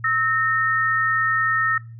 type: tone pair together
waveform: sine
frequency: 1298.6 / 1835 Hz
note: E6 / A#6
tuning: -26 / -28 cents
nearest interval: tritone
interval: 598 cents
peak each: -21 / -20 dBFS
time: 0.04-1.78 s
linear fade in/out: 5 ms
effects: noise-tail reverb RT60 0.3 s tail -21 dB re dry + added 115 Hz sine -36 dBFS peak until 1.99 s